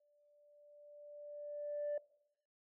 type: tone with exponential growth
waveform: sine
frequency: 587 Hz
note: D5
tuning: 1 cent flat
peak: -33 dBFS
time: 0-1.98 s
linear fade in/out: 5 ms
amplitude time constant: 430 ms
effects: noise-tail reverb RT60 0.8 s tail -21 dB re dry + tanh soft clip ceiling -33 dBFS